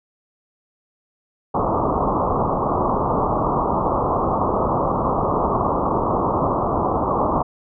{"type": "low-pass noise", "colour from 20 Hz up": "white", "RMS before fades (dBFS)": -20, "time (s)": [1.54, 7.43], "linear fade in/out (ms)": 10, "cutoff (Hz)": 1200, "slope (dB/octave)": 96, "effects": []}